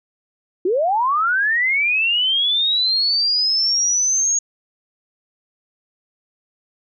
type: linear sweep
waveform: sine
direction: up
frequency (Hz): 337.3 to 6645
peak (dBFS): -15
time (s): 0.65-4.39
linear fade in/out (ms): 5
effects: none